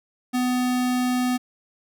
square tone, 250 Hz, B3, 21 cents sharp, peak -21 dBFS, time 0.33-1.38 s, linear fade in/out 20 ms, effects none

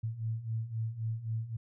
sine beating tone pair, 110 / 113.8 Hz, A2 / A#2, 0 / -41 cents, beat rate 3.8 Hz, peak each -38 / -34 dBFS, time 0.03-1.57 s, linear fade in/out 10 ms, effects none

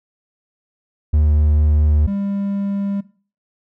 triangle tone pair in turn, 75.4 / 199.33 Hz, D2 / G3, +46 / +29 cents, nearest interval octave + perfect fourth, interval 1683 cents, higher second, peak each -9 / -17 dBFS, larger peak first, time 1.13-2.07 / 2.07-3.01 s, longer neither, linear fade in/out 10 ms, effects noise-tail reverb RT60 0.4 s tail -18 dB re dry

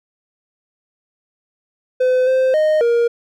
triangle tone with pitch steps, 509 / 520 / 618 / 470.8 Hz, C5 / C5 / D#5 / A#4, -48 / -11 / -12 / +17 cents, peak -10 dBFS, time 2-3.08 s, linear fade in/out 10 ms, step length 270 ms, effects none

